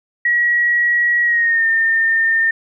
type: tone with pitch glide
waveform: sine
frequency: 1914 to 1812.8 Hz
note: A#6 to A#6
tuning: +45 to -49 cents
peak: -12 dBFS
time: 0.25-2.51 s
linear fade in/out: 5 ms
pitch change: -94 cents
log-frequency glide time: 1.23-1.66 s
effects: none